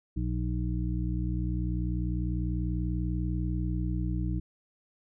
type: harmonic tone with a mistuned harmonic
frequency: 60.2 Hz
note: B1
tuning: 44 cents flat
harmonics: 1 / 2 / 3 / 5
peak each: -30 / -33 / -35 / -37 dBFS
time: 0.16-4.4 s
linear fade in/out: 10 ms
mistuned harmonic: 5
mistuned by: +53 cents
effects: none